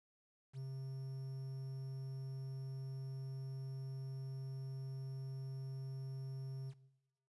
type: tone with quantisation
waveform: triangle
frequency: 133.4 Hz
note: C3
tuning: 34 cents sharp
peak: -40 dBFS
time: 0.53-6.74 s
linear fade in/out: 50 ms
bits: 11
effects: noise-tail reverb RT60 1.0 s tail -18 dB re dry + resampled to 24000 Hz